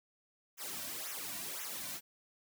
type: noise with flanger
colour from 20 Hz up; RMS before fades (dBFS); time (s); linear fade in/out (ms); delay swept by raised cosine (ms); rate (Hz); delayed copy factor
white; -42; 0.57-2.01; 50; 0.22 to 2.42; 1.9; -1
effects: none